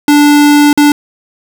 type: tone with dropouts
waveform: square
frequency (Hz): 292.6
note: D4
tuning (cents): -6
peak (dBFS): -4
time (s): 0.08-0.92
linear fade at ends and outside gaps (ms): 2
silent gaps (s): 0.73-0.775
effects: none